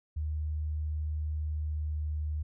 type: tone with pitch glide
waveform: sine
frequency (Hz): 76.5 to 76.02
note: D#2 to D#2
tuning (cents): -29 to -40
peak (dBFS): -30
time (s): 0.16-2.43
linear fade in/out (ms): 10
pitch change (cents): -11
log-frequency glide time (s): 1.43-2.09
effects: none